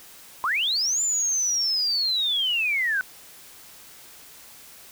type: linear two-way sweep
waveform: sine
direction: up then down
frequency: 981 to 7210 to 1484 Hz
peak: -21 dBFS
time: 0.44-3.01 s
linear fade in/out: 0 ms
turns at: 1.02 s
effects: white hiss -47 dBFS RMS until 4.91 s